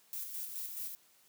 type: noise with tremolo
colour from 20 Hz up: violet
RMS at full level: -40 dBFS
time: 0.13-0.95 s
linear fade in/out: 0 ms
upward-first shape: square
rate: 4.7 Hz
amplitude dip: 40%
effects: white hiss -66 dBFS RMS until 1.28 s + high-pass 100 Hz 12 dB/octave